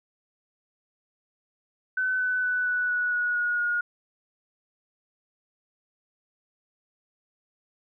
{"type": "tone with pitch steps", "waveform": "sine", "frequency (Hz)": [1514, 1502.7, 1491.4, 1480.3, 1469.2, 1458.2, 1447.3, 1436.5], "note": ["F#6", "F#6", "F#6", "F#6", "F#6", "F#6", "F#6", "F6"], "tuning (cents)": [39, 26, 13, 0, -13, -26, -39, 48], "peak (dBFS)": -23, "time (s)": [1.97, 3.81], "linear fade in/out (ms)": 5, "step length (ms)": 230, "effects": []}